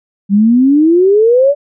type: exponential sweep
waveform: sine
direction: up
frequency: 193.4 to 587.3 Hz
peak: -5 dBFS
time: 0.29-1.55 s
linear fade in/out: 50 ms
effects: none